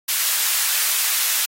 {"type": "high-pass noise", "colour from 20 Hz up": "white", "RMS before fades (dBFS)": -20, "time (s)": [0.08, 1.46], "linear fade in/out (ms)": 10, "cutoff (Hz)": 1300, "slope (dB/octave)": 12, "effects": ["AAC 48 kbps"]}